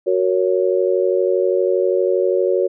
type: chord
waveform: sine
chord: F# major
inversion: none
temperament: just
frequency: 370 / 462.5 / 555 Hz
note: F#4 / A#4 / C#5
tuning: 0 / -14 / +2 cents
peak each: -17 / -20 / -19 dBFS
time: 0.06-2.68 s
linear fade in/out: 20 ms
effects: none